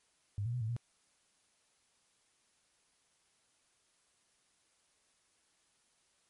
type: tone with pitch steps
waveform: sine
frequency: 101.8 / 118.5 / 124.2 / 109.9 / 118.8 Hz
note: G#2 / A#2 / B2 / A2 / A#2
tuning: -34 / +29 / +10 / -2 / +33 cents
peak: -33 dBFS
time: 0.38-0.765 s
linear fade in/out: 0 ms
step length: 77 ms
effects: white hiss -73 dBFS RMS until 6.29 s + MP3 48 kbps